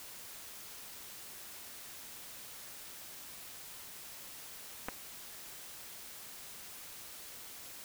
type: clicks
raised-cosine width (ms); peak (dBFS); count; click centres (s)
0.5; -21 / -25; 2; 4.885 / 4.889
effects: white hiss -49 dBFS RMS until 7.84 s